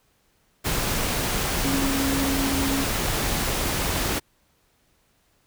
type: tone in noise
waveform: sine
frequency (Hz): 273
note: C#4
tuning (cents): -26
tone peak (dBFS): -24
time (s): 1.63-2.85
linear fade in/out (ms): 20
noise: pink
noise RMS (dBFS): -25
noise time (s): 0.64-4.2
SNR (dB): -2
effects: pink hiss -65 dBFS RMS until 5.46 s